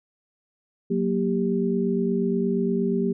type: tone cluster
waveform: sine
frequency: 184 / 232.5 / 394.9 Hz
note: F#3 / A#3 / G4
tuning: -9 / -4 / +13 cents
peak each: -25 dBFS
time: 0.9-3.13 s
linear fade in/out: 10 ms
effects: none